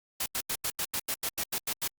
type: noise bursts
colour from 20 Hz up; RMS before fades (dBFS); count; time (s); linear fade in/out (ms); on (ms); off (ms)
white; -31; 12; 0.2-1.878; 5; 61; 86
effects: Opus 48 kbps